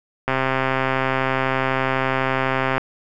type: click train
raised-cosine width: 0.5 ms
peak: -5 dBFS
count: 331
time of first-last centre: 0.28-2.78 s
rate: 132 Hz
effects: none